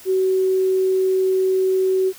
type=tone; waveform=sine; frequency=377.1 Hz; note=F#4; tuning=33 cents sharp; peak=-15 dBFS; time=0.05-2.13 s; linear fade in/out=50 ms; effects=white hiss -43 dBFS RMS until 2.18 s